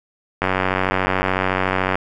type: click train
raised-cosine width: 0.5 ms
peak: -3 dBFS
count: 145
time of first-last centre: 0.42-1.955 s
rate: 93.8 Hz
effects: none